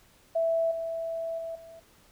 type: tone with level steps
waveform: sine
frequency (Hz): 659.3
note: E5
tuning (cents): 0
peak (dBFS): -23 / -30 / -33 / -45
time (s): 0.35-1.8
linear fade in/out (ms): 10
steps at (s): 0.71 / 1.38 / 1.55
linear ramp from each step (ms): 5
effects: pink hiss -60 dBFS RMS until 2.11 s